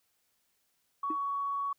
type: tone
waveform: sine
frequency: 1121 Hz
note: C#6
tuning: 19 cents sharp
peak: -30 dBFS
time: 1.03-1.73 s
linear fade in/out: 5 ms
type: tone with exponential decay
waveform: sine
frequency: 314.4 Hz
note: D#4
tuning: 18 cents sharp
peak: -30 dBFS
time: 1.1-1.18 s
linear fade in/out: 5 ms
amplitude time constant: 17 ms
effects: tanh soft clip ceiling -20 dBFS + white hiss -75 dBFS RMS until 1.78 s